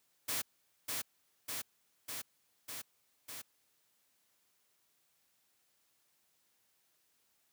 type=noise with echo; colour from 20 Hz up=white; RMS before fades=-36 dBFS; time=0.28-0.42 s; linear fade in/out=10 ms; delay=600 ms; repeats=5; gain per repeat=-2 dB; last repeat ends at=3.42 s; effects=white hiss -75 dBFS RMS until 7.52 s + high-pass 80 Hz 12 dB/octave